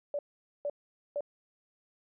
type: tone bursts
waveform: sine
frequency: 578 Hz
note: D5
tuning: 28 cents flat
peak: -30 dBFS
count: 3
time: 0.14-1.207 s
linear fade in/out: 2 ms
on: 49 ms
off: 460 ms
effects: none